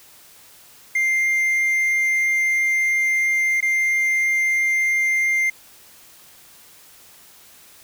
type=tone with dropouts; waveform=triangle; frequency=2101 Hz; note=C7; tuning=7 cents sharp; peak=-15 dBFS; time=0.95-5.5 s; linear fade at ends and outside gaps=5 ms; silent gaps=3.606-3.625 s; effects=white hiss -48 dBFS RMS until 7.83 s